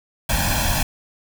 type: noise with comb filter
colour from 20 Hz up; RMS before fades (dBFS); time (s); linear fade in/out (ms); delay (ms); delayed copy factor
pink; -20; 0.29-0.83; 5; 1.2; +0.95
effects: none